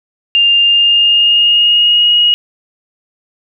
sine tone with pitch glide, 2802 to 2886 Hz, F7 to F#7, +5 to -44 cents, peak -6 dBFS, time 0.35-2.34 s, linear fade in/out 0 ms, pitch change +51 cents, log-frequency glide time 0.62-2.13 s, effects none

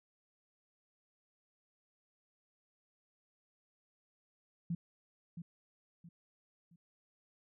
sine tone with echo, 169.8 Hz, F3, 48 cents flat, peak -33 dBFS, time 4.7-4.75 s, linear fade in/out 5 ms, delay 670 ms, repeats 3, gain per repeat -9 dB, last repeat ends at 6.76 s, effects none

